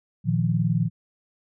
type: chord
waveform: sine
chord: Bb suspended fourth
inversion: none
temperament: equal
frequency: 116.54 / 155.56 / 174.61 Hz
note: Bb2 / Eb3 / F3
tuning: 0 / 0 / 0 cents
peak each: -24 dBFS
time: 0.24-0.9 s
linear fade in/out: 50 ms
effects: none